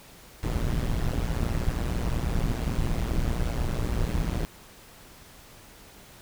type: noise with amplitude modulation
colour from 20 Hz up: brown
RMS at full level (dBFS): -23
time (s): 0.43-4.45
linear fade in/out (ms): 0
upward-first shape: sine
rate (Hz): 118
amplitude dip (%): 85
effects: pink hiss -50 dBFS RMS until 6.21 s